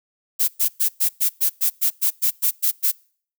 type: noise bursts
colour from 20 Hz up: violet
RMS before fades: -18 dBFS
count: 13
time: 0.39-2.919 s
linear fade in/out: 20 ms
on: 93 ms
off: 110 ms
effects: noise-tail reverb RT60 0.5 s tail -26 dB re dry